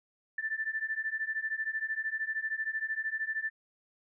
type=beating tone pair; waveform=sine; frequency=1760 / 1773 Hz; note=A6 / A6; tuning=0 / +13 cents; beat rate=13 Hz; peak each=-35 / -34 dBFS; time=0.38-3.5 s; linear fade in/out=5 ms; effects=none